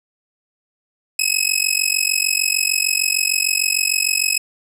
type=tone with amplitude modulation; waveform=15% pulse; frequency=2561 Hz; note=D#7; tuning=49 cents sharp; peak=-5 dBFS; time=1.19-4.38 s; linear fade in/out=5 ms; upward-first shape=sine; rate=46.6 Hz; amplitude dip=95%; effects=none